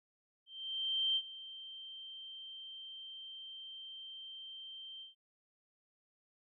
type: tone with ADSR envelope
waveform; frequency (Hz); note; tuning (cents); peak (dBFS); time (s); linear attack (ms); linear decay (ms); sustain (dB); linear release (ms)
sine; 3136; G7; 0; -29; 0.46-5.15; 700; 57; -17; 140
effects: none